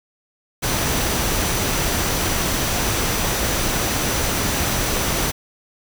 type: tone in noise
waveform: sine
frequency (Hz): 5920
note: F#8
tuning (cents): 0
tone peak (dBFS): -32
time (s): 0.62-5.32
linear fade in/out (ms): 20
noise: pink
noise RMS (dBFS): -21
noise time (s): 0.62-5.32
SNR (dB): -14
effects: none